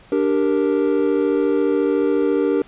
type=chord; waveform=triangle; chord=G minor; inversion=second; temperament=equal; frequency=293.7 / 392 / 466.2 Hz; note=D4 / G4 / Bb4; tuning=0 / 0 / 0 cents; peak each=-18 dBFS; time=0.12-2.62 s; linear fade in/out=2 ms; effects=pink hiss -48 dBFS RMS until 2.67 s + resampled to 8000 Hz